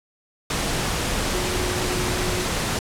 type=tone in noise; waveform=sine; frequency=362.4 Hz; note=F#4; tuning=36 cents flat; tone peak=-29 dBFS; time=1.34-2.46 s; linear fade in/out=2 ms; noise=pink; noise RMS=-24 dBFS; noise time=0.5-2.79 s; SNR=-8 dB; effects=low-pass 10000 Hz 12 dB/octave

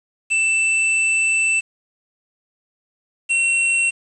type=tone pair in turn; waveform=square; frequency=2658 / 2723 Hz; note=E7 / F7; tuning=+14 / -44 cents; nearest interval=unison; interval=42 cents; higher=second; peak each=-16 dBFS; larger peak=neither; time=0.3-1.61 / 3.29-3.91 s; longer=first; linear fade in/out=20 ms; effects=resampled to 22050 Hz + 7-bit

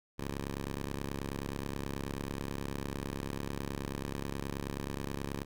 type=ring-modulated tone; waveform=10% pulse; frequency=69.5 Hz; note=C#2; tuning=5 cents sharp; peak=-25 dBFS; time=0.18-5.45 s; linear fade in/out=20 ms; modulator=49.4 Hz; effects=none

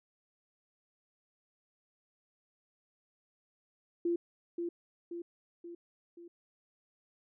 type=tone with echo; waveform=sine; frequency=343.3 Hz; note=F4; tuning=30 cents flat; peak=-28 dBFS; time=4.05-4.16 s; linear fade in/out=5 ms; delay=530 ms; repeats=4; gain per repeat=-5 dB; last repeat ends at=6.28 s; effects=none

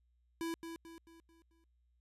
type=tone with echo; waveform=square; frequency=331.3 Hz; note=E4; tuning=9 cents sharp; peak=-37 dBFS; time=0.41-0.54 s; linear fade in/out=0 ms; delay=220 ms; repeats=5; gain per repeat=-7 dB; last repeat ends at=1.64 s; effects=added 60 Hz sine -70 dBFS peak until 2 s + resampled to 32000 Hz

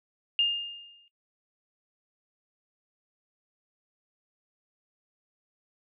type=tone with exponential decay; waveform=sine; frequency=2819 Hz; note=F7; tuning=16 cents sharp; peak=-19 dBFS; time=0.39-1.08 s; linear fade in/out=1 ms; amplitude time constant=150 ms; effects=noise-tail reverb RT60 0.1 s tail -19 dB re dry

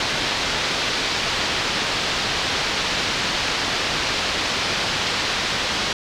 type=low-pass noise; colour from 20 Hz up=white; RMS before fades=-23 dBFS; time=0-5.93 s; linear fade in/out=2 ms; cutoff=4800 Hz; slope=24 dB/octave; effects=none

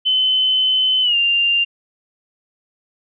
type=tone with pitch glide; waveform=sine; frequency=3044 to 2791 Hz; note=F#7 to F7; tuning=+48 to -2 cents; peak=-13 dBFS; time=0.05-1.65 s; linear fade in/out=20 ms; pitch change=-150 cents; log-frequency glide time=1.02-1.16 s; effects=none

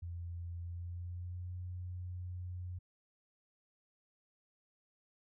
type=tone with pitch glide; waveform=sine; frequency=86 to 90.02 Hz; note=F2 to F#2; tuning=-26 to -47 cents; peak=-40 dBFS; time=0.02-2.79 s; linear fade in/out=10 ms; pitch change=+79 cents; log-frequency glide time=0.6-1.54 s; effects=none

